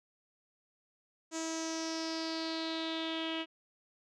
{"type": "tone with low-pass filter sweep", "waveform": "sawtooth", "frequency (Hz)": 323.9, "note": "E4", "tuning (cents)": -30, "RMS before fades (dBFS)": -37, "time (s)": [1.31, 3.46], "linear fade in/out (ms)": 50, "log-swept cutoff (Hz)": [7000, 3000], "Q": 5.6, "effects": []}